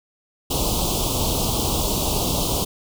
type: band-stop noise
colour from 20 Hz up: pink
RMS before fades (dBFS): -22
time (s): 0.5-2.65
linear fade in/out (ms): 10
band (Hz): 1100 to 2900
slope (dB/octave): 48
effects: none